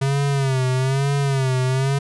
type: tone with vibrato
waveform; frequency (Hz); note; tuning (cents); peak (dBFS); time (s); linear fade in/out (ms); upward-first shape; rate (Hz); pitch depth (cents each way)
square; 134.6; C3; +49; -18; 0.01-1.99; 10; sine; 1.1; 84
effects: resampled to 24000 Hz